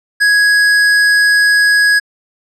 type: tone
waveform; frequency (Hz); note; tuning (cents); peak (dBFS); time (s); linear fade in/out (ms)
square; 1664; G#6; +3; -8; 0.2-2; 20
effects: low-pass 8000 Hz 12 dB/octave